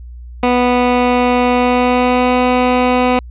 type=tone with pitch glide; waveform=15% pulse; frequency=246.9 to 250.1 Hz; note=B3 to B3; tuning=0 to +22 cents; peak=-4 dBFS; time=0.43-3.19 s; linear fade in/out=2 ms; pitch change=+22 cents; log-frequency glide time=1.54-2.33 s; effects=added 60 Hz sine -29 dBFS peak until 3.3 s + resampled to 8000 Hz